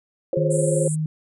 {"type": "chord", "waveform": "sine", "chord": "Db major seventh", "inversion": "first", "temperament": "equal with one note detuned", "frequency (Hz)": [349.2, 415.3, 523.3, 545.8], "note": ["F4", "Ab4", "C5", "Db5"], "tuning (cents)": [0, 0, 0, -27], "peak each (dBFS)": [-28, -29, -23, -24], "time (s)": [0.33, 0.88], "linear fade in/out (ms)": 2}
{"type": "tone with vibrato", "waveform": "sine", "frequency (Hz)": 155.56, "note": "D#3", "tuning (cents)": 0, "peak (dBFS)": -21, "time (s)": [0.37, 1.06], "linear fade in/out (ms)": 2, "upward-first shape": "sine", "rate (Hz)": 6.9, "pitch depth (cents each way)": 8}
{"type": "band-pass noise", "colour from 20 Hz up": "pink", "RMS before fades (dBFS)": -32, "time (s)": [0.5, 0.96], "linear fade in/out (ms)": 20, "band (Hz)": [7500, 10000], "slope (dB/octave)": 96}
{"effects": []}